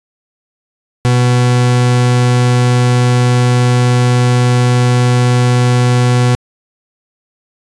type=tone; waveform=40% pulse; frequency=123.47 Hz; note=B2; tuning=in tune; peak=-7 dBFS; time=1.05-6.35 s; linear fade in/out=0 ms; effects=resampled to 22050 Hz